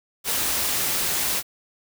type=noise; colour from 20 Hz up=white; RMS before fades=-24 dBFS; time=0.24-1.43 s; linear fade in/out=50 ms; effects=none